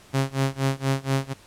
sawtooth tone with tremolo, 135.2 Hz, C#3, 43 cents flat, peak -15 dBFS, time 0.13-1.34 s, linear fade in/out 20 ms, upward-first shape sine, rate 4.2 Hz, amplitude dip 95%, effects pink hiss -51 dBFS RMS until 1.46 s + low-pass 11000 Hz 12 dB/octave

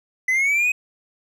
triangle linear sweep, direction up, 2000 to 2536 Hz, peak -15 dBFS, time 0.28-0.72 s, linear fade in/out 5 ms, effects none

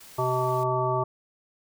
white noise, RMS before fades -48 dBFS, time 0-0.64 s, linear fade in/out 10 ms
harmonic tone, 127.4 Hz, C3, 46 cents flat, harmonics 1 / 3 / 5 / 7 / 9, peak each -29 / -29 / -29 / -29 / -29 dBFS, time 0.18-1.04 s, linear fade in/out 10 ms
effects none

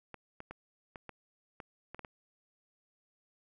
clicks, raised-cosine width 0.5 ms, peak -29 dBFS, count 9, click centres 0.143 / 0.404 / 0.51 / 0.958 / 1.093 / 1.602 / 1.946 / 1.993 / 2.048 s, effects none

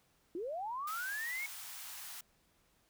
sine linear sweep, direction up, 318.5 to 2217 Hz, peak -37 dBFS, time 0.35-1.46 s, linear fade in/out 2 ms
white high-pass noise, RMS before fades -47 dBFS, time 0.87-2.21 s, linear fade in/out 5 ms, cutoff 710 Hz, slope 48 dB/octave
effects pink hiss -72 dBFS RMS until 2.89 s

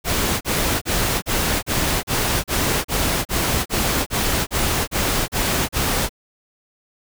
pink noise bursts, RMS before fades -20 dBFS, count 15, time 0.04-6.094 s, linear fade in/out 50 ms, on 370 ms, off 36 ms, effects none

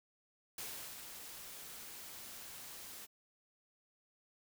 white noise with ADSR envelope, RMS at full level -44 dBFS, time 0.58-3.07 s, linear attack 3 ms, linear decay 380 ms, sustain -6 dB, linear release 30 ms, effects none

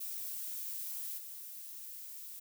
violet noise with level steps, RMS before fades -41 / -47 dBFS, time 0-2.4 s, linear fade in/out 10 ms, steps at 1.17 s, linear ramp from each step 20 ms, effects none

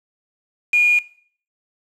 sine tone with quantisation, 2436 Hz, D#7, 37 cents flat, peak -12 dBFS, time 0.73-0.99 s, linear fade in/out 5 ms, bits 4, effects noise-tail reverb RT60 0.5 s tail -18 dB re dry + low-pass 6000 Hz 12 dB/octave

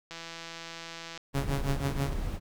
click train, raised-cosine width 0.2 ms, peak -24 dBFS, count 178, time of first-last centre 0.11-1.176 s, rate 166 Hz
brown noise, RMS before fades -33 dBFS, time 1.33-2.4 s, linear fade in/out 50 ms
sawtooth tone with tremolo, 138.59 Hz, C#3, in tune, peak -22 dBFS, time 1.34-2.14 s, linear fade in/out 10 ms, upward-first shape triangle, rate 6.2 Hz, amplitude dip 95%
effects none

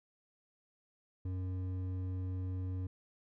sine tone with hard clipping, 92.5 Hz, F#2, in tune, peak -37 dBFS, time 1.25-2.87 s, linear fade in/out 5 ms, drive 8 dB, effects none

